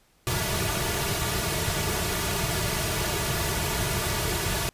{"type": "noise with comb filter", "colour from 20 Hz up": "pink", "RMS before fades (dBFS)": -27, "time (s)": [0.27, 4.69], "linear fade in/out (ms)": 0, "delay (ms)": 3.8, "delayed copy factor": -0.8, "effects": ["pink hiss -63 dBFS RMS until 4.73 s", "resampled to 32000 Hz"]}